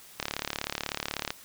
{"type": "click train", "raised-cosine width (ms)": 0.2, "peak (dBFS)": -12, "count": 41, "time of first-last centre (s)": [0.2, 1.305], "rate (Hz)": 36.2, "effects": ["white hiss -51 dBFS RMS until 1.44 s"]}